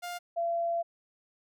sawtooth / sine tone pair in turn, 704 / 679.8 Hz, F5 / F5, +14 / -47 cents, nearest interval minor second, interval 61 cents, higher first, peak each -32 / -27 dBFS, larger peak second, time 0.02-0.19 / 0.36-0.83 s, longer second, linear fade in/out 20 ms, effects none

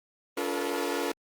sawtooth tone cluster, 286.1 / 349.3 / 435.1 / 478.5 Hz, D4 / F4 / A4 / A#4, -45 / 0 / -19 / +45 cents, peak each -30 dBFS, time 0.37-1.12 s, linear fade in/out 5 ms, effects Opus 24 kbps

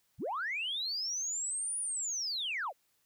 sine linear two-way sweep, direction up then down, 57.3 to 9770 to 450.3 Hz, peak -32 dBFS, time 0.18-2.73 s, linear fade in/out 50 ms, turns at 1.79 s, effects tanh soft clip ceiling -28 dBFS + white hiss -74 dBFS RMS until 3.05 s

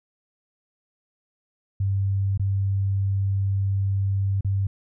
sine tone with dropouts, 98 Hz, G2, in tune, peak -20 dBFS, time 1.8-4.67 s, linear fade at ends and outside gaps 5 ms, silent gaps 2.376-2.395 / 4.409-4.446 s, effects none

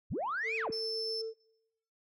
sine linear two-way sweep, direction up then down, 30.87 to 2587 to 30.87 Hz, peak -31 dBFS, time 0.1-0.71 s, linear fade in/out 20 ms, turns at 0.56 s
sine tone with tremolo, 446.8 Hz, A4, 27 cents sharp, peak -34 dBFS, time 0.43-1.34 s, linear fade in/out 50 ms, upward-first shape triangle, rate 7.7 Hz, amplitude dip 25%
sine tone, 5300 Hz, E8, 9 cents sharp, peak -34 dBFS, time 0.72-1.22 s, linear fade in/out 10 ms
effects noise-tail reverb RT60 0.9 s tail -24 dB re dry + tanh soft clip ceiling -28 dBFS

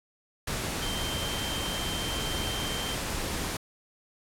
sine tone in noise, 3136 Hz, G7, in tune, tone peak -35 dBFS, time 0.82-2.95 s, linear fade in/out 5 ms, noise pink, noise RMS -32 dBFS, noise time 0.47-3.57 s, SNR -6 dB, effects low-pass 12000 Hz 12 dB/octave

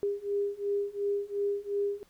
sine beating tone pair, 402.9 / 405.7 Hz, G4 / G#4, +48 / -41 cents, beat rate 2.8 Hz, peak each -32 / -31 dBFS, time 0.03-2.03 s, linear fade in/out 0 ms, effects pink hiss -65 dBFS RMS until 2.09 s

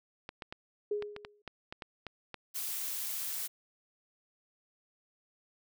clicks, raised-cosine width 0.3 ms, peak -25 dBFS, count 11, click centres 0.291 / 0.422 / 0.525 / 1.024 / 1.164 / 1.249 / 1.477 / 1.725 / 1.822 / 2.067 / 2.343 s
sine tone with exponential decay, 415.3 Hz, G#4, in tune, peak -28 dBFS, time 0.91-1.42 s, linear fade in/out 5 ms, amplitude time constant 110 ms
blue noise, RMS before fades -37 dBFS, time 2.54-3.48 s, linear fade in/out 20 ms
effects none

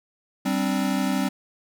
square chord, G suspended fourth, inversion none, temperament equal with one note detuned, 194.31 / 261.6 / 293.7 Hz, G3 / C4 / D4, -15 / 0 / 0 cents, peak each -26 / -26 / -30 dBFS, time 0.45-1.29 s, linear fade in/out 10 ms, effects none

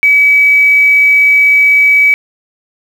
sine tone with quantisation, 2282 Hz, C#7, 50 cents sharp, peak -4 dBFS, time 0.03-2.14 s, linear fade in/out 0 ms, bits 5, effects none

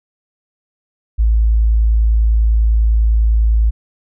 sine tone, 55 Hz, A1, in tune, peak -9 dBFS, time 1.18-3.71 s, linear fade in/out 20 ms, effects none

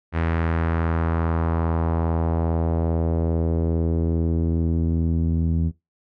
sawtooth tone with low-pass filter sweep, 82.41 Hz, E2, in tune, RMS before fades -22 dBFS, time 0.12-5.72 s, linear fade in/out 50 ms, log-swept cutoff 2000 to 200 Hz, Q 1.6, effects noise-tail reverb RT60 0.2 s tail -19 dB re dry

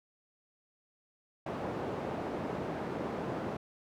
white band-pass noise, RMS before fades -37 dBFS, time 1.46-3.57 s, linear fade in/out 5 ms, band 110 to 620 Hz, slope 12 dB/octave, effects none

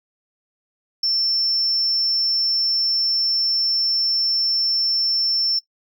triangle tone, 5380 Hz, E8, 34 cents sharp, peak -14 dBFS, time 1.03-5.59 s, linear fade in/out 5 ms, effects noise-tail reverb RT60 0.1 s tail -22 dB re dry + tanh soft clip ceiling -15 dBFS

